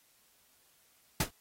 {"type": "noise with exponential decay", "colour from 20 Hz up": "pink", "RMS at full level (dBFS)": -22, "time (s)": [1.2, 1.31], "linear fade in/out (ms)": 5, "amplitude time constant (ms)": 23, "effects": ["white hiss -67 dBFS RMS until 1.4 s", "AAC 48 kbps"]}